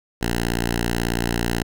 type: tone with notch filter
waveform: 5% pulse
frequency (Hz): 58.27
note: A#1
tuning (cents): 0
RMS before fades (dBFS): -23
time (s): 0.21-1.63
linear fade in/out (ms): 10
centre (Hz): 560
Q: 1.4
effects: none